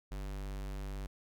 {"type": "tone", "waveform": "square", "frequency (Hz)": 49, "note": "G1", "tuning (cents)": 0, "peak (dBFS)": -39, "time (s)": [0.11, 1.07], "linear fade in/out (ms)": 10, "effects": []}